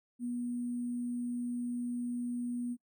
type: tone with sample-and-hold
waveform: sine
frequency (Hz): 242.5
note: B3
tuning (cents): -31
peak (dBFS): -33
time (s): 0.19-2.77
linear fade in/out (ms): 50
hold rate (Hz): 8820
effects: noise-tail reverb RT60 0.1 s tail -25 dB re dry